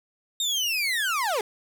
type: linear sweep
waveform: 30% pulse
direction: down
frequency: 3729 to 390 Hz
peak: -21 dBFS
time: 0.4-1.41 s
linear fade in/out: 2 ms
effects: none